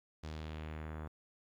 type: tone with low-pass filter sweep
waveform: sawtooth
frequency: 77.78 Hz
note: D#2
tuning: in tune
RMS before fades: -44 dBFS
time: 0.23-1.08 s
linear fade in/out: 10 ms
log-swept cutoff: 5500 to 1300 Hz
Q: 1.5
effects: 12-bit